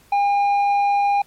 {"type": "tone with tanh clipping", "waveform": "triangle", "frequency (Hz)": 808, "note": "G#5", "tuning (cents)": -48, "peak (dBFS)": -16, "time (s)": [0.12, 1.22], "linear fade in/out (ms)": 5, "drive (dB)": 10, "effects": ["pink hiss -53 dBFS RMS until 1.26 s", "MP3 64 kbps"]}